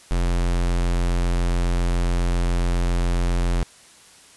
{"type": "tone", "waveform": "square", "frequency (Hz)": 43.65, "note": "F1", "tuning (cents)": 0, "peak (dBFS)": -19, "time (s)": [0.11, 3.63], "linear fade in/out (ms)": 0, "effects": ["white hiss -49 dBFS RMS until 4.36 s", "resampled to 24000 Hz"]}